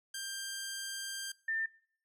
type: tone pair in turn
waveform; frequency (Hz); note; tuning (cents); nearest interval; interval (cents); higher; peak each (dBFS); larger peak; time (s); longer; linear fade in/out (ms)
10% pulse / sine; 1587 / 1794.5; G6 / A6; +21 / +34; major second; 213; second; -30 / -31; first; 0.14-1.32 / 1.48-1.66; first; 5
effects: noise-tail reverb RT60 0.6 s tail -24 dB re dry